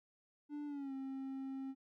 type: tone with pitch glide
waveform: triangle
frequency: 293.7 to 267.8 Hz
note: D4 to C4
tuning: 0 to +40 cents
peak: -39 dBFS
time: 0.49-1.75 s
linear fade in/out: 50 ms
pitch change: -160 cents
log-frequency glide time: 0.66-0.93 s
effects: none